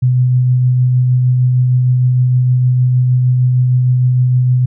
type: tone with tremolo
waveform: sine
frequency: 126 Hz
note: B2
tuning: 35 cents sharp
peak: -7 dBFS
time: 0.02-4.66 s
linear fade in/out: 10 ms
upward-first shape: triangle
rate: 6.5 Hz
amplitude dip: 25%
effects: none